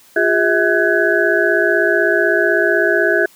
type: tone cluster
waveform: sine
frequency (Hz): 352.3 / 408.3 / 647 / 1508 / 1668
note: F4 / G#4 / E5 / F#6 / G#6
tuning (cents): +15 / -29 / -32 / +32 / +7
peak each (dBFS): -18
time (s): 0.16-3.26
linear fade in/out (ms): 5
effects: white hiss -48 dBFS RMS until 3.35 s + high-pass 100 Hz 12 dB/octave